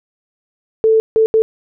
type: tone bursts at uneven times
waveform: sine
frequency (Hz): 442.5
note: A4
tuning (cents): +10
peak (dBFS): -8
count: 3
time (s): 0.84-1 / 1.16-1.26 / 1.34-1.42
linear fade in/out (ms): 0
effects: none